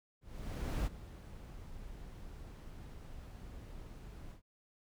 brown noise with ADSR envelope, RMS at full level -33 dBFS, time 0.21-4.42 s, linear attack 650 ms, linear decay 25 ms, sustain -16 dB, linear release 110 ms, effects none

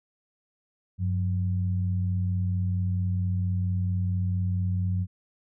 sine tone pair together, 95.09 / 179.5 Hz, F#2 / F3, +48 / +48 cents, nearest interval major seventh, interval 1100 cents, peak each -24 / -32 dBFS, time 0.98-5.07 s, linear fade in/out 50 ms, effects none

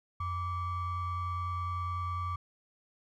triangle ring-modulated tone, 537 Hz, C5, 45 cents sharp, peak -27 dBFS, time 0.2-2.36 s, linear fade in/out 5 ms, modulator 626 Hz, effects none

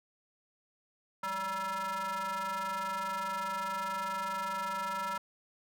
square ring-modulated tone, 189.6 Hz, F#3, 43 cents sharp, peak -31 dBFS, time 1.23-5.18 s, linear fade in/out 5 ms, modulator 1150 Hz, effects none

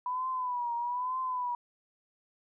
sine tone with vibrato, 987.8 Hz, B5, in tune, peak -30 dBFS, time 0.06-1.55 s, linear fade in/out 2 ms, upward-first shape triangle, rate 1.1 Hz, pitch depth 90 cents each way, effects none

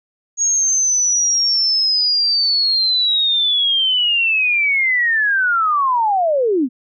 sine linear sweep, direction down, 6630 to 230.6 Hz, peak -13 dBFS, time 0.37-6.69 s, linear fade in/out 50 ms, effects none

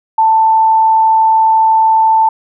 sine tone, 886 Hz, A5, 12 cents sharp, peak -6 dBFS, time 0.18-2.29 s, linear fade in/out 5 ms, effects none

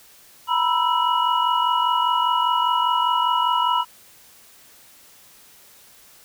sine tone cluster, 946 / 991 / 1324 / 2915 Hz, A#5 / B5 / E6 / F#7, +25 / +6 / +7 / -26 cents, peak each -23 / -20 / -24 / -27 dBFS, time 0.47-3.85 s, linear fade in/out 50 ms, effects white hiss -50 dBFS RMS until 6.24 s

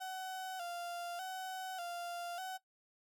35% pulse tone with vibrato, 723 Hz, F#5, 40 cents flat, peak -39 dBFS, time 0-2.58 s, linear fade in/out 20 ms, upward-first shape square, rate 0.84 Hz, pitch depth 68 cents each way, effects noise-tail reverb RT60 0.1 s tail -18 dB re dry

